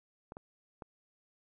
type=clicks; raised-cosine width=1 ms; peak=-30 dBFS; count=3; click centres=0.321 / 0.369 / 0.822 s; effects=none